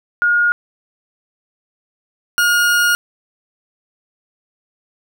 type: tone pair in turn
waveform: sine / 40% pulse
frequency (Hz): 1430 / 1430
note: F6 / F6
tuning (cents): +41 / +41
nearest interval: unison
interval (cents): 0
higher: neither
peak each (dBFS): -11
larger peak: neither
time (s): 0.22-0.52 / 2.38-2.95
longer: second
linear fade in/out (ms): 0
effects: none